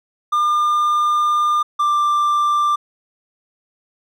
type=tone pair in turn; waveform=triangle; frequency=1203 / 1182.3 Hz; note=D6 / D6; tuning=+41 / +11 cents; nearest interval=unison; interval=30 cents; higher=first; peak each=-12 dBFS; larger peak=neither; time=0.32-1.63 / 1.79-2.76 s; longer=first; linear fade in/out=10 ms; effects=none